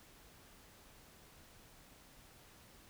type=silence; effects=pink hiss -61 dBFS RMS until 2.89 s